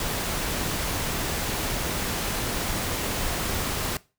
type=noise; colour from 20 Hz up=pink; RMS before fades=-28 dBFS; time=0-3.97 s; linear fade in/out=2 ms; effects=noise-tail reverb RT60 0.3 s tail -20 dB re dry